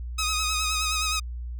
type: tone with vibrato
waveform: 10% pulse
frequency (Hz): 1261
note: D#6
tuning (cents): +23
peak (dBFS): -16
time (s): 0.18-1.2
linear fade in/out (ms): 10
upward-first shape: sine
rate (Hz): 9.6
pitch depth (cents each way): 38
effects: added 60 Hz sine -31 dBFS peak until 1.59 s